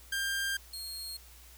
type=tone pair in turn; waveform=sawtooth; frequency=1594 / 4255 Hz; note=G6 / C8; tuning=+28 / +28 cents; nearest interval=octave + perfect fourth; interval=1700 cents; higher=second; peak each=-27 / -36 dBFS; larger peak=first; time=0.12-0.57 / 0.73-1.17 s; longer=first; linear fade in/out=5 ms; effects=added 60 Hz sine -54 dBFS peak until 1.57 s + white hiss -56 dBFS RMS until 1.57 s